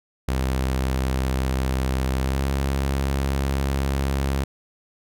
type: tone with pitch glide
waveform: sawtooth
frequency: 65.41 to 68.11 Hz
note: C2 to C#2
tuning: 0 to -30 cents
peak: -17 dBFS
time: 0.28-4.44 s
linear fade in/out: 5 ms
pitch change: +70 cents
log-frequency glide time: 2.2-2.43 s
effects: none